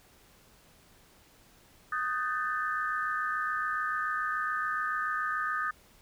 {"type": "tone cluster", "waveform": "sine", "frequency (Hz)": [1242, 1519, 1586, 1769], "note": ["D#6", "F#6", "G6", "A6"], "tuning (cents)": [-3, 45, 20, 9], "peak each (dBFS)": [-31, -36, -39, -36], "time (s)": [1.92, 5.71], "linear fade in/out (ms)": 5, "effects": ["pink hiss -60 dBFS RMS until 6.01 s"]}